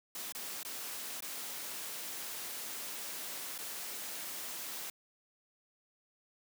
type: noise with dropouts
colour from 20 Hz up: white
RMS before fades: -42 dBFS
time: 0.15-4.9 s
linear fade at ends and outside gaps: 2 ms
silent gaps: 0.322-0.349 / 0.631-0.649 / 1.206-1.223 / 3.579-3.587 s
effects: high-pass 200 Hz 12 dB/octave